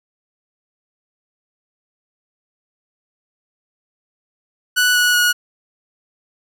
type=tone with pitch steps; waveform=sawtooth; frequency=1480 / 1466.4 / 1452.9 Hz; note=F#6 / F#6 / F#6; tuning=0 / -16 / -32 cents; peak=-9 dBFS; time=4.76-5.33 s; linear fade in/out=20 ms; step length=190 ms; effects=none